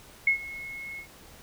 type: tone with ADSR envelope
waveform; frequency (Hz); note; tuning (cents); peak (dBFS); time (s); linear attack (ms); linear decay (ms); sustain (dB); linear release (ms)
sine; 2175; C#7; -33; -17; 0.27-1.07; 4; 100; -19; 88
effects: pink hiss -51 dBFS RMS until 1.42 s

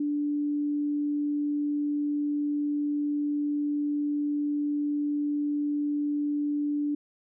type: tone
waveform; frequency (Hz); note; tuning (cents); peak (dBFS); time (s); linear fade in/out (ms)
sine; 292.6; D4; -6; -25; 0-6.95; 5
effects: none

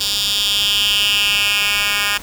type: tone with high-pass filter sweep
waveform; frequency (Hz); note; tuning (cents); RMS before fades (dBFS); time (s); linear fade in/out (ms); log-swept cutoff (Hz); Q
10% pulse; 204.5; G#3; -26; -17; 0-2.18; 10; 4000 to 2000; 4
effects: pink hiss -35 dBFS RMS until 2.22 s

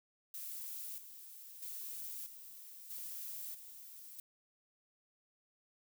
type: noise with tremolo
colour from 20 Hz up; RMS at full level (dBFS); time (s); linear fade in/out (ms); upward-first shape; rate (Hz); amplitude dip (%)
violet; -45; 0.34-4.2; 2; square; 0.78; 60
effects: none

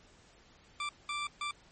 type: tone bursts at uneven times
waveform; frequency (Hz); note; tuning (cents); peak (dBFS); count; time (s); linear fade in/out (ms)
20% pulse; 1174.7; D6; 0; -29; 3; 0.8-0.89 / 1.09-1.27 / 1.41-1.51; 2
effects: pink hiss -61 dBFS RMS until 1.71 s + MP3 32 kbps

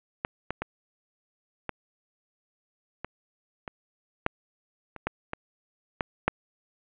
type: clicks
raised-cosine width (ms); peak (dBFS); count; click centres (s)
0.5; -12 / -14 / -15 / -15 / -18 / -21 / -7 / -25 / -12 / -16 / -11 / -6; 12; 0.249 / 0.506 / 0.62 / 1.693 / 3.046 / 3.678 / 4.264 / 4.963 / 5.07 / 5.334 / 6.008 / 6.28
effects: resampled to 8000 Hz + 8-bit

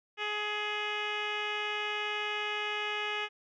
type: tone with low-pass filter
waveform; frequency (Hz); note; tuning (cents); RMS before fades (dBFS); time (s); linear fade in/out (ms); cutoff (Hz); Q
10% pulse; 419.6; G#4; +18; -34; 0.17-3.29; 50; 3000; 3.1
effects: none

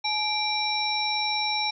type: harmonic tone with a mistuned harmonic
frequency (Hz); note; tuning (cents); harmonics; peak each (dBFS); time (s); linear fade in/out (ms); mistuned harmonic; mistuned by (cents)
783; G5; -2; 1 / 3 / 5 / 7; -29 / -30 / -29 / -30; 0.04-1.71; 10; 1; +140
effects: none

